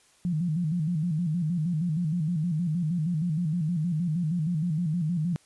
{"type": "tone with vibrato", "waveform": "sine", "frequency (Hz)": 164.81, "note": "E3", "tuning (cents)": 0, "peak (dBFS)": -24, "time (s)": [0.25, 5.36], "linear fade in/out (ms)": 0, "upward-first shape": "square", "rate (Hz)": 6.4, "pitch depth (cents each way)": 120, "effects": ["white hiss -61 dBFS RMS until 5.45 s", "resampled to 24000 Hz"]}